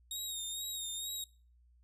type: tone with vibrato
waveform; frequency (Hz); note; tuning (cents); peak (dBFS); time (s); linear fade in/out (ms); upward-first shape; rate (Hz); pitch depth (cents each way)
20% pulse; 3729; A#7; 0; -32; 0.11-1.24; 2; sine; 2.2; 50
effects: noise-tail reverb RT60 0.4 s tail -23 dB re dry + added 60 Hz sine -62 dBFS peak until 1.83 s